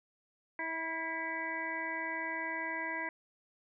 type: harmonic tone with a mistuned harmonic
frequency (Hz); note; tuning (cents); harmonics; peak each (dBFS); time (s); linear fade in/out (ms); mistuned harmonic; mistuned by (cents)
324.6; E4; -27; 1 / 2 / 3 / 5 / 6 / 7; -45 / -45 / -41 / -42 / -38 / -46; 0.59-3.09; 2; 6; +31
effects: none